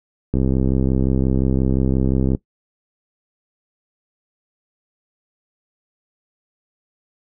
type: click train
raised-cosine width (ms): 3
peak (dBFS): -6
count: 133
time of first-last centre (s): 0.34-2.349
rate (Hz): 65.7
effects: noise-tail reverb RT60 0.1 s tail -19 dB re dry